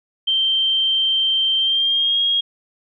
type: tone with pitch glide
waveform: sine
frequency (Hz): 3136 to 3269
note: G7 to G#7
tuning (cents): 0 to -28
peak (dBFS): -15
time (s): 0.27-2.41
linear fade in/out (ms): 10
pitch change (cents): +72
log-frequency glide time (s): 1.58-2.19
effects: none